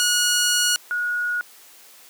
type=tone pair in turn; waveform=10% pulse / sine; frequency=1450 / 1450 Hz; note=F#6 / F#6; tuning=-35 / -35 cents; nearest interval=unison; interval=0 cents; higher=neither; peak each=-9 / -21 dBFS; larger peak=first; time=0-0.76 / 0.91-1.41 s; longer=first; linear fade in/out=0 ms; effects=white hiss -48 dBFS RMS until 2.09 s + high-pass 300 Hz 12 dB/octave